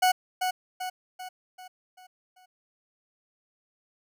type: tone with echo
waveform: 40% pulse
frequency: 738 Hz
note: F#5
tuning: 5 cents flat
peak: -18 dBFS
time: 0.02-0.12 s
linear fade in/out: 10 ms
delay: 390 ms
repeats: 6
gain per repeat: -6 dB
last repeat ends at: 2.46 s
effects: none